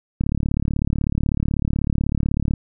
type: click train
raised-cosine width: 5 ms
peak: -8 dBFS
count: 85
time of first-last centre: 0.21-2.537 s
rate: 36.1 Hz
effects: none